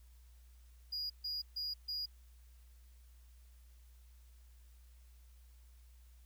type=tone bursts; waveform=triangle; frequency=4876 Hz; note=D#8; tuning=36 cents flat; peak=-36 dBFS; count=4; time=0.92-2.06 s; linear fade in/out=10 ms; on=180 ms; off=140 ms; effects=added 60 Hz sine -57 dBFS peak until 6.25 s + white hiss -72 dBFS RMS until 6.25 s